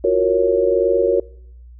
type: chord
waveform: sine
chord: Gb major seventh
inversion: third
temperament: equal with one note detuned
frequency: 348.2 / 370 / 466.2 / 554.4 Hz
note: F4 / Gb4 / Bb4 / Db5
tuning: -5 / 0 / 0 / 0 cents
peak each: -23 / -18 / -17 / -18 dBFS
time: 0.04-1.2 s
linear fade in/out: 5 ms
effects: noise-tail reverb RT60 0.7 s tail -23 dB re dry + added 60 Hz sine -38 dBFS peak until 1.79 s